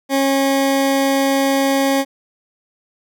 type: tone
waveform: 20% pulse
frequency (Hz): 272.9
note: C#4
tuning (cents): -27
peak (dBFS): -9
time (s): 0.09-2.05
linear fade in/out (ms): 50
effects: none